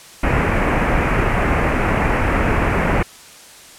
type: low-pass noise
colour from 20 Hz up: pink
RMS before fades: -17 dBFS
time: 0.23-3.03 s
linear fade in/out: 5 ms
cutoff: 2500 Hz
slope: 48 dB/octave
effects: white hiss -41 dBFS RMS until 3.78 s + low-pass 10000 Hz 12 dB/octave